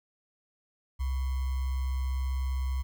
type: tone with sample-and-hold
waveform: sine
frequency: 65.41 Hz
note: C2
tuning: in tune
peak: -27 dBFS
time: 0.99-2.83 s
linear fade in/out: 20 ms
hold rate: 1050 Hz
effects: none